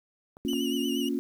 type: clicks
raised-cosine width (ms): 1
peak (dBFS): -33 / -34 / -30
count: 3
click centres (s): 0.369 / 0.45 / 0.533
type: chord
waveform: sine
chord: Bb minor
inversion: none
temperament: equal with one note detuned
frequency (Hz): 233.1 / 277.2 / 353.1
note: Bb3 / Db4 / F4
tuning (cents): 0 / 0 / +19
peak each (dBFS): -31 / -29 / -33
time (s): 0.45-1.19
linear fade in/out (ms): 0
type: tone with vibrato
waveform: 40% pulse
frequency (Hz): 2911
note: F#7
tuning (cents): -29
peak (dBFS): -33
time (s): 0.48-1.09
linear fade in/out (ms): 5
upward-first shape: triangle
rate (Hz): 8.4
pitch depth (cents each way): 72
effects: 9-bit